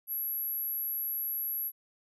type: tone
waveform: sine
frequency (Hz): 11630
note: F#9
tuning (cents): -31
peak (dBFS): -31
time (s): 0.07-1.72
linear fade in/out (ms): 50
effects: none